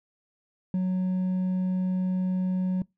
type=tone with hard clipping; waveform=sine; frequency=184.7 Hz; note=F#3; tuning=3 cents flat; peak=-24 dBFS; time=0.74-2.82 s; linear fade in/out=2 ms; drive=2 dB; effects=noise-tail reverb RT60 0.2 s tail -24 dB re dry